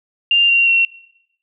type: tone with pitch steps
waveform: sine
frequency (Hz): 2793 / 2761 / 2729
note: F7 / F7 / F7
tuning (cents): -1 / -20 / -41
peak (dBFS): -10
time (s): 0.31-0.85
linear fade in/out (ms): 2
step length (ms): 180
effects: noise-tail reverb RT60 0.9 s tail -23 dB re dry